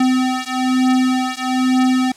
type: beating tone pair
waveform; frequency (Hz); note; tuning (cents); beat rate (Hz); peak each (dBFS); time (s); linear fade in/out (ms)
square; 255.9 / 257; C4 / C4; -38 / -31; 1.1; -18 / -18; 0-2.12; 5
effects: white hiss -45 dBFS RMS until 2.16 s + low-pass 8000 Hz 12 dB/octave